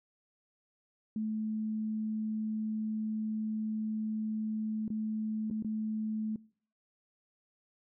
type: tone with dropouts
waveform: sine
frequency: 217 Hz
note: A3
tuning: 24 cents flat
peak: -31 dBFS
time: 1.16-6.36 s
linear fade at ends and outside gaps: 2 ms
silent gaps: 4.88-4.902 / 5.501-5.51 / 5.625-5.646 s
effects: noise-tail reverb RT60 0.5 s tail -23 dB re dry